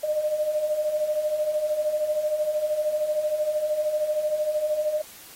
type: beating tone pair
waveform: sine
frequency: 598 / 611 Hz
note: D5 / D#5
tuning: +31 / -32 cents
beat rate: 13 Hz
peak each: -30 / -23 dBFS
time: 0.03-5.02 s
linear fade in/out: 10 ms
effects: white hiss -46 dBFS RMS until 5.35 s + AAC 48 kbps